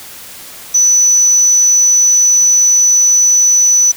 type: tone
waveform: sine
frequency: 5970 Hz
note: F#8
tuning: 15 cents sharp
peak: -5 dBFS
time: 0.74-3.92 s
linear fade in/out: 10 ms
effects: tanh soft clip ceiling -1 dBFS + white hiss -32 dBFS RMS until 3.96 s